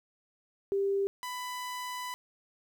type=tone pair in turn; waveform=sine / sawtooth; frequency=395.3 / 996.1 Hz; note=G4 / B5; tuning=+15 / +15 cents; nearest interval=octave + major third; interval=1600 cents; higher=second; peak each=-26 / -32 dBFS; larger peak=first; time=0.72-1.07 / 1.23-2.14 s; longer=second; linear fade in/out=0 ms; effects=11-bit